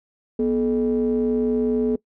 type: ring-modulated tone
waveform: triangle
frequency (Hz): 92.3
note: F#2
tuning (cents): -4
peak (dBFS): -13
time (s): 0.39-1.96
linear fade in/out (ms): 5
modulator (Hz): 337
effects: noise-tail reverb RT60 0.1 s tail -21 dB re dry